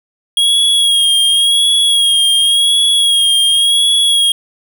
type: tone with vibrato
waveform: square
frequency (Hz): 3289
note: G#7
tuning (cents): -18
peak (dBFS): -9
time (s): 0.37-4.32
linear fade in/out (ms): 2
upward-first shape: sine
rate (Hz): 0.91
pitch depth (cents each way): 41
effects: none